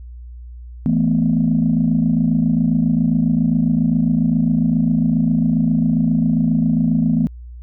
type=chord; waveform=sine; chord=E suspended fourth; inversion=none; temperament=just; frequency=164.81 / 219.8 / 247.2 Hz; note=E3 / A3 / B3; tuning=0 / -2 / +2 cents; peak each=-17 dBFS; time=0.86-7.27 s; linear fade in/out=0 ms; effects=tanh soft clip ceiling -6 dBFS + added 60 Hz sine -32 dBFS peak until 7.62 s